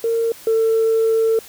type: tone pair in turn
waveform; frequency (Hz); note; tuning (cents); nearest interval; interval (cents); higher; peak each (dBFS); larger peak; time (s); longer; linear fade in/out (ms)
sine; 458.2 / 448.3; A#4 / A4; -30 / +32; unison; 38; first; -15 / -12; second; 0.04-0.32 / 0.47-1.39; second; 2
effects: tanh soft clip ceiling -10 dBFS + white hiss -41 dBFS RMS until 1.48 s